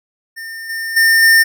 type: tone with level steps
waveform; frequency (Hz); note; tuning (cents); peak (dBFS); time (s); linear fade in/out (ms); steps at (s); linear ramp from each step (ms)
square; 1810; A6; +48; -27 / -21 / -9 / -7; 0.36-1.44; 20; 0.69 / 0.96 / 1.22; 10
effects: none